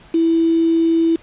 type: tone with quantisation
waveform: sine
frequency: 329.6 Hz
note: E4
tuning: in tune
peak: -12 dBFS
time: 0.14-1.16 s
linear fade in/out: 5 ms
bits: 5
effects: pink hiss -46 dBFS RMS until 1.22 s + resampled to 8000 Hz